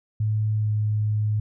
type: tone with pitch glide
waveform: sine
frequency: 107.5 to 106.39 Hz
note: A2 to G#2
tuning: -40 to +42 cents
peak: -20 dBFS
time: 0.2-1.4 s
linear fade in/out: 5 ms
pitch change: -18 cents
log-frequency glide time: 0.56-0.7 s
effects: none